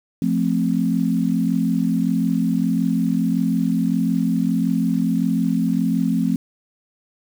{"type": "chord", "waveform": "sine", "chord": "F major", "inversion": "none", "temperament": "equal", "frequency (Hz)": [174.61, 220, 261.6], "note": ["F3", "A3", "C4"], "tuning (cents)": [0, 0, 0], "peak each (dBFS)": -21, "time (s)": [0.22, 6.36], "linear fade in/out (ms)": 2, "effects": ["7-bit"]}